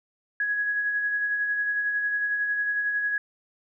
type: tone with tremolo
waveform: sine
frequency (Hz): 1669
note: G#6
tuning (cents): +8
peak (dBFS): -22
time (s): 0.4-3.18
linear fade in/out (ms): 2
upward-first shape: sine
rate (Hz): 11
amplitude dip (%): 35
effects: none